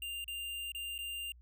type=tone with dropouts; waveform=square; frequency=2794 Hz; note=F7; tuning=in tune; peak=-39 dBFS; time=0.02-1.32 s; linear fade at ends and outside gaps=2 ms; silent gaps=0.243-0.279 / 0.719-0.748 / 0.98-0.988 s; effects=added 60 Hz sine -55 dBFS peak until 1.41 s